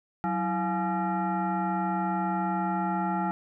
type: tone with frequency modulation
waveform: sine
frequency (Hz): 329.6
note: E4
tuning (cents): 0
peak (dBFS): -25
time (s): 0.24-3.31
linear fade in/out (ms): 0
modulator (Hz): 516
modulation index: 1.8
effects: none